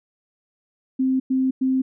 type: tone bursts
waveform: sine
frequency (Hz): 261.6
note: C4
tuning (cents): 0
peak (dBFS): -17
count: 3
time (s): 0.99-1.82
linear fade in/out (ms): 10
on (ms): 210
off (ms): 100
effects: none